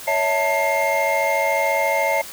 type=tone cluster; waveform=triangle; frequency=560 / 654 / 893 / 2122 Hz; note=C#5 / E5 / A5 / C7; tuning=+18 / -14 / +25 / +24 cents; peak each=-21 dBFS; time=0.07-2.22 s; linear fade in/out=10 ms; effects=white hiss -36 dBFS RMS until 2.32 s